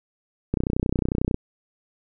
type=click train; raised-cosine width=3 ms; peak=-9 dBFS; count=26; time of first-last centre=0.54-1.344 s; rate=31.1 Hz; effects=none